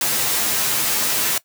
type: noise with comb filter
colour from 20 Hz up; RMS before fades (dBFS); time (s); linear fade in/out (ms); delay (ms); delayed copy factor
white; -20; 0.01-1.38; 2; 11; -0.7
effects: noise-tail reverb RT60 0.1 s tail -19 dB re dry + high-pass 80 Hz 12 dB/octave